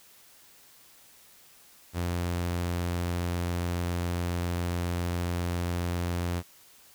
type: tone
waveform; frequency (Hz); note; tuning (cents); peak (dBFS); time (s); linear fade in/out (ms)
sawtooth; 87.31; F2; 0; -24; 1.93-6.43; 50
effects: white hiss -56 dBFS RMS until 6.94 s